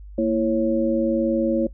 sine tone cluster, 230.6 / 331.5 / 548 Hz, A#3 / E4 / C#5, -19 / +10 / -20 cents, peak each -22 dBFS, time 0.18-1.67 s, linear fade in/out 5 ms, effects noise-tail reverb RT60 0.1 s tail -20 dB re dry + added 50 Hz sine -37 dBFS peak until 1.73 s

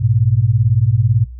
sine beating tone pair, 103.83 / 121.83 Hz, G#2 / B2, 0 / -23 cents, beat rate 18 Hz, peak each -14 / -14 dBFS, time 0-1.25 s, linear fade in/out 20 ms, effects noise-tail reverb RT60 0.2 s tail -18 dB re dry + added 61 Hz sine -29 dBFS peak until 1.39 s

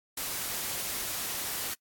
white noise, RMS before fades -34 dBFS, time 0.17-1.74 s, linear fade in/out 5 ms, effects noise-tail reverb RT60 0.1 s tail -23 dB re dry + AAC 64 kbps

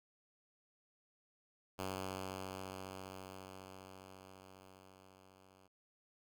5% pulse tone with level ramp, 94.7 Hz, F#2, 41 cents sharp, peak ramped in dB -28 to -53 dBFS, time 1.78-5.68 s, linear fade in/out 20 ms, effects none

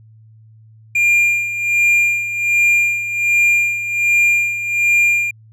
triangle tone with tremolo, 2400 Hz, D7, 37 cents sharp, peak -8 dBFS, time 0.95-5.31 s, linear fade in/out 5 ms, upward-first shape sine, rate 1.3 Hz, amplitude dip 70%, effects added 110 Hz sine -42 dBFS peak until 5.52 s

